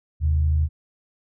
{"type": "tone pair together", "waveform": "sine", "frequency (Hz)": [77.96, 130.81], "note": ["D#2", "C3"], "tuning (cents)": [4, 0], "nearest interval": "major sixth", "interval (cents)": 896, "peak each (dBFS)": [-17, -29], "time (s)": [0.2, 0.69], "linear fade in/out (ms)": 50, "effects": []}